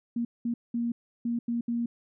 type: tone bursts at uneven times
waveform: sine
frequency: 235.6 Hz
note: A#3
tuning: 19 cents sharp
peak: -26 dBFS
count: 6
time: 0.16-0.25 / 0.45-0.54 / 0.74-0.92 / 1.25-1.39 / 1.48-1.61 / 1.68-1.86 s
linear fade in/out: 5 ms
effects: none